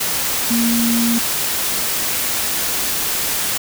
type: tone in noise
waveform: sine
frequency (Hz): 233.1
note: A#3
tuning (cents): 0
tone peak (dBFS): -15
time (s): 0.5-1.19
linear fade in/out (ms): 10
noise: white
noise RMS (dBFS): -20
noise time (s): 0-3.58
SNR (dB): +2
effects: none